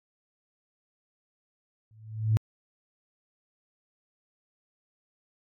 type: tone with exponential growth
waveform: sine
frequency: 109.4 Hz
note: A2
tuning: 9 cents flat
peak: -16 dBFS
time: 1.91-2.37 s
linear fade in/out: 0 ms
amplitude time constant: 100 ms
effects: tanh soft clip ceiling -14 dBFS + AAC 48 kbps